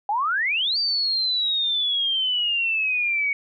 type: exponential two-way sweep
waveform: sine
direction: up then down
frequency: 792 to 4686 to 2227 Hz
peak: -20 dBFS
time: 0.09-3.33 s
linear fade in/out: 2 ms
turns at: 0.78 s
effects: none